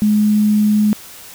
sine tone with quantisation, 210.7 Hz, G#3, 25 cents sharp, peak -10 dBFS, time 0.02-0.93 s, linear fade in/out 0 ms, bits 6, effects white hiss -37 dBFS RMS until 1.34 s

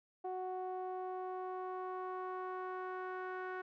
sawtooth tone with low-pass filter sweep, 370 Hz, F#4, in tune, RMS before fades -42 dBFS, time 0.24-3.62 s, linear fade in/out 10 ms, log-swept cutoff 750 to 1500 Hz, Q 2.9, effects none

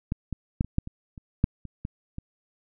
clicks, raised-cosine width 5 ms, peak -14 / -18 / -10 / -24 / -10 / -24 / -29 / -7 / -26 / -19 / -22 dBFS, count 11, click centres 0.121 / 0.327 / 0.609 / 0.646 / 0.784 / 0.874 / 1.178 / 1.441 / 1.653 / 1.851 / 2.184 s, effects none

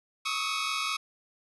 15% pulse tone cluster, 1113 / 1246 / 1291 Hz, C#6 / D#6 / E6, +7 / +2 / -37 cents, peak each -27 dBFS, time 0.25-0.97 s, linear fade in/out 10 ms, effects resampled to 24000 Hz + 10-bit

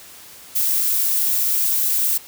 violet noise, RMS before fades -19 dBFS, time 0.55-2.18 s, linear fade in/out 10 ms, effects white hiss -42 dBFS RMS until 2.27 s

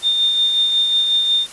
sine tone with tremolo, 3626 Hz, A#7, 49 cents flat, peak -12 dBFS, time 0.02-1.47 s, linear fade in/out 50 ms, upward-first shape sine, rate 5.5 Hz, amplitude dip 35%, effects white hiss -37 dBFS RMS until 1.52 s + resampled to 24000 Hz

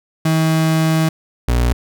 35% pulse tone pair in turn, 159.9 / 59.89 Hz, D#3 / A#1, +48 / +47 cents, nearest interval octave + perfect fourth, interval 1701 cents, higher first, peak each -11 dBFS, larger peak neither, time 0.25-1.09 / 1.48-1.73 s, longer first, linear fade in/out 5 ms, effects none

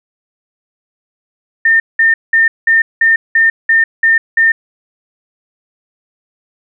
sine tone bursts, 1812 Hz, A#6, 50 cents flat, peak -6 dBFS, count 9, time 1.65-4.52 s, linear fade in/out 5 ms, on 150 ms, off 190 ms, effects none

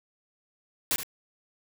white noise with echo, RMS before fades -26 dBFS, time 0.91-0.96 s, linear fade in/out 0 ms, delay 72 ms, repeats 1, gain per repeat -10 dB, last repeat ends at 1.032 s, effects none

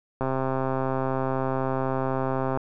click train, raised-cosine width 1 ms, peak -13 dBFS, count 313, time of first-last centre 0.21-2.574 s, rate 132 Hz, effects none

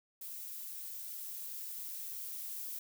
violet noise with level ramp, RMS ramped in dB -45 to -42 dBFS, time 0.21-2.79 s, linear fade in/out 5 ms, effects none

